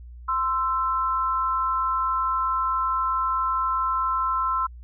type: tone pair together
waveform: sine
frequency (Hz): 1040 / 1327.7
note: C6 / E6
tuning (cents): -11 / +12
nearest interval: major third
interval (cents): 423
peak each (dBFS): -24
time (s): 0.28-4.67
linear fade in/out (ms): 10
effects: added 60 Hz sine -39 dBFS peak until 4.83 s